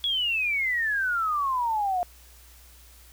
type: exponential sweep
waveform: sine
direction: down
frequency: 3400 to 698.5 Hz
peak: -23 dBFS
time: 0.04-2.03 s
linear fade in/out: 0 ms
effects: added 60 Hz sine -51 dBFS peak until 3.12 s + white hiss -54 dBFS RMS until 3.12 s